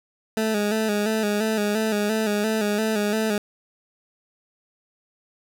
20% pulse tone with vibrato, 213.2 Hz, G#3, 46 cents sharp, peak -16 dBFS, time 0.37-3.38 s, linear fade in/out 2 ms, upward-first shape square, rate 2.9 Hz, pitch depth 51 cents each way, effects none

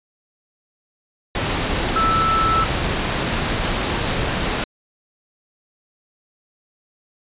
sine tone in noise, 1318.5 Hz, E6, in tune, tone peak -16 dBFS, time 1.96-2.64 s, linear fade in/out 2 ms, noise pink, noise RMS -21 dBFS, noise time 1.35-4.64 s, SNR +2 dB, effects resampled to 8000 Hz

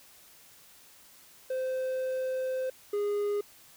triangle tone pair in turn, 518 / 411.1 Hz, C5 / G#4, -17 / -18 cents, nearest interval major third, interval 401 cents, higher first, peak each -27 / -25 dBFS, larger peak second, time 1.5-2.7 / 2.93-3.41 s, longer first, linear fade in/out 5 ms, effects white hiss -56 dBFS RMS until 3.76 s

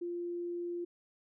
sine tone, 347.7 Hz, F4, 8 cents flat, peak -35 dBFS, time 0.01-0.85 s, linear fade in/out 10 ms, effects none

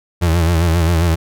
35% pulse tone with vibrato, 83.9 Hz, E2, 31 cents sharp, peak -10 dBFS, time 0.21-1.16 s, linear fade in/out 20 ms, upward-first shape sine, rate 7.5 Hz, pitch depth 82 cents each way, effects none

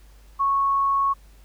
sine tone, 1104 Hz, C#6, 7 cents flat, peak -18 dBFS, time 0.39-1.14 s, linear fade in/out 20 ms, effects added 50 Hz sine -47 dBFS peak until 1.44 s + pink hiss -58 dBFS RMS until 1.44 s

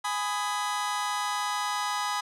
sawtooth chord, G# minor, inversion none, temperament just, 830.6 / 996.7 / 1245.9 Hz, G#5 / B5 / D#6, 0 / +16 / +2 cents, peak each -28 dBFS, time 0.04-2.21 s, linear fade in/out 10 ms, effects low-pass 10000 Hz 12 dB/octave

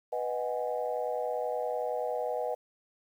sine chord, G# minor seventh, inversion first, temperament equal, 493.9 / 622.3 / 740 / 830.6 Hz, B4 / D#5 / F#5 / G#5, 0 / 0 / 0 / 0 cents, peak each -33 / -34 / -36 / -39 dBFS, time 0.12-2.55 s, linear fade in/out 10 ms, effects tanh soft clip ceiling -19 dBFS + 10-bit

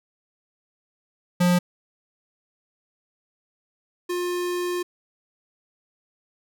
square tone pair in turn, 177.5 / 355 Hz, F3 / F4, +28 / +28 cents, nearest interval octave, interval 1200 cents, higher second, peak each -17 / -25 dBFS, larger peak first, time 1.4-1.59 / 4.09-4.83 s, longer second, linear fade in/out 10 ms, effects none

